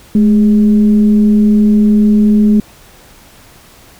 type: tone with frequency modulation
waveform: sine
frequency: 211.9 Hz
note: G#3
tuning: 35 cents sharp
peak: -5 dBFS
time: 0.15-2.6 s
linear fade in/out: 2 ms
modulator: 195 Hz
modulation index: 0.31
effects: pink hiss -41 dBFS RMS until 3.99 s